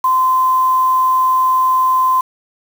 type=tone with quantisation; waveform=sine; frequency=1032 Hz; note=C6; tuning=24 cents flat; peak=-10 dBFS; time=0.04-2.21 s; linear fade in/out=5 ms; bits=5; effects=none